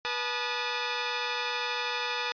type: tone cluster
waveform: 10% pulse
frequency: 487.1 / 862 / 1224 Hz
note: B4 / A5 / D#6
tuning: -24 / -36 / -29 cents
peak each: -25 dBFS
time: 0.05-2.32 s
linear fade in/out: 0 ms
effects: resampled to 11025 Hz

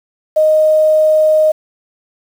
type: tone with quantisation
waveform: sine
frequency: 621 Hz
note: D#5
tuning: 3 cents flat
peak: -7 dBFS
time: 0.36-1.52 s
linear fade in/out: 10 ms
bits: 6
effects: none

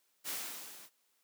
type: noise with level ramp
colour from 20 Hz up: white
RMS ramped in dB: -36 to -55 dBFS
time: 0.24-0.9 s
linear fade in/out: 50 ms
effects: white hiss -75 dBFS RMS until 1.23 s + high-pass 200 Hz 12 dB/octave

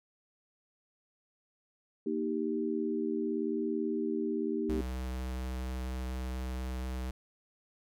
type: chord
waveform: sine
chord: Eb major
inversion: second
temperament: equal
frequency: 233.1 / 311.1 / 392 Hz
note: Bb3 / Eb4 / G4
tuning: 0 / 0 / 0 cents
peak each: -35 / -34 / -34 dBFS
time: 2.06-4.81 s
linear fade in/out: 5 ms
type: tone with vibrato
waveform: square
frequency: 63.7 Hz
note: C2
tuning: 46 cents flat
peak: -35 dBFS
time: 4.69-7.11 s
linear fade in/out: 5 ms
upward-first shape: triangle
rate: 4.2 Hz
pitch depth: 9 cents each way
effects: none

